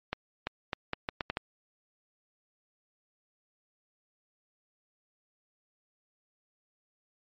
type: accelerating click train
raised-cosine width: 0.3 ms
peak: -14 dBFS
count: 8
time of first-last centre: 0.13-1.371 s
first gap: 340 ms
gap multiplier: 0.77
effects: low-pass 4000 Hz 12 dB/octave + MP3 32 kbps